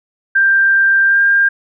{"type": "tone with pitch glide", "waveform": "sine", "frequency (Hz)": [1582, 1601.3], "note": ["G6", "G6"], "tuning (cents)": [15, 36], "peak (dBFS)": -8, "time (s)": [0.35, 1.49], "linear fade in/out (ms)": 10, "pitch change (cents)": 21, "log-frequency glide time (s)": [1.05, 1.2], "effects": []}